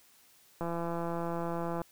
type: click train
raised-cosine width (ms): 1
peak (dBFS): -22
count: 205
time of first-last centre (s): 0.61-1.817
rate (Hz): 169
effects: white hiss -62 dBFS RMS until 1.91 s